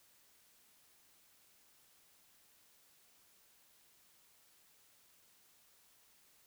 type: silence
effects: white hiss -68 dBFS RMS until 6.46 s